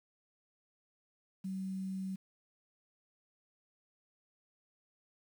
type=tone with quantisation; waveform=sine; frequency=190.2 Hz; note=F#3; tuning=48 cents sharp; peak=-36 dBFS; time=1.44-2.16 s; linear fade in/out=10 ms; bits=10; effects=none